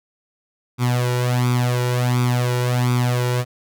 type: tone with flanger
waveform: sawtooth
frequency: 123.47 Hz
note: B2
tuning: in tune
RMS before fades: -19 dBFS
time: 0.78-3.45 s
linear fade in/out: 50 ms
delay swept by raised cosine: 0.84 to 2.14 ms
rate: 1.4 Hz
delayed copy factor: +0.75
effects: none